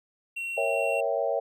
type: tone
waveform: triangle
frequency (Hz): 2731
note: F7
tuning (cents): -39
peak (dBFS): -29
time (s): 0.36-1.01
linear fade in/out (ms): 10
type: chord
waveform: sine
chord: A# diminished seventh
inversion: none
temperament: equal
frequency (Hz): 466.2 / 554.4 / 659.3 / 784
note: A#4 / C#5 / E5 / G5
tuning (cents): 0 / 0 / 0 / 0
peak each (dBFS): -31 / -28 / -29 / -33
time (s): 0.57-1.4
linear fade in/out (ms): 10
effects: none